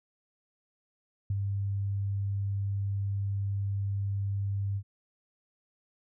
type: tone with ADSR envelope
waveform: sine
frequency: 99.4 Hz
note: G2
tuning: 25 cents sharp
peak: -25 dBFS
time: 1.3-4.83 s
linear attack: 4 ms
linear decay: 34 ms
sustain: -3 dB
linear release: 65 ms
effects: none